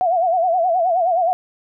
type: tone with vibrato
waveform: sine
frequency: 703 Hz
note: F5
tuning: 11 cents sharp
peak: -14 dBFS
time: 0.01-1.33 s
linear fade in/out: 0 ms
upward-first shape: sine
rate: 9.5 Hz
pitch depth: 120 cents each way
effects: none